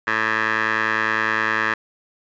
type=tone with band-pass filter; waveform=15% pulse; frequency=109.9 Hz; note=A2; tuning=2 cents flat; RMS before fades=-21 dBFS; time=0.07-1.74 s; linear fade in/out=5 ms; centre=1600 Hz; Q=4.3; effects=resampled to 16000 Hz